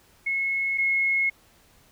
sine tone pair in turn, 2180 / 2170 Hz, C#7 / C#7, -29 / -37 cents, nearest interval unison, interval 8 cents, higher first, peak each -23 / -20 dBFS, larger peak second, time 0.26-0.78 / 0.78-1.3 s, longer neither, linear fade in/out 10 ms, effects pink hiss -58 dBFS RMS until 1.91 s

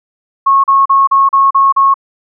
sine tone bursts, 1094 Hz, C#6, 23 cents flat, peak -5 dBFS, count 7, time 0.46-1.942 s, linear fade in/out 10 ms, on 180 ms, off 37 ms, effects none

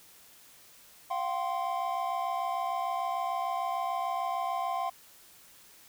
triangle chord, F suspended second, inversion none, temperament equal with one note detuned, 698.5 / 765.2 / 1046.5 Hz, F5 / G5 / C6, 0 / -42 / 0 cents, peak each -32 dBFS, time 1.1-4.9 s, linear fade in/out 10 ms, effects white hiss -56 dBFS RMS until 5.88 s

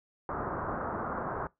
white low-pass noise, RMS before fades -35 dBFS, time 0.29-1.47 s, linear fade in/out 2 ms, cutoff 1400 Hz, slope 48 dB/octave, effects noise-tail reverb RT60 0.2 s tail -22 dB re dry

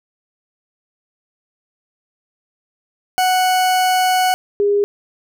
40% pulse / sine tone pair in turn, 740 / 407.2 Hz, F#5 / G#4, 0 / -34 cents, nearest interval minor seventh, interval 1034 cents, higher first, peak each -12 dBFS, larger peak neither, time 3.18-4.34 / 4.6-4.84 s, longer first, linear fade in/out 0 ms, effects none

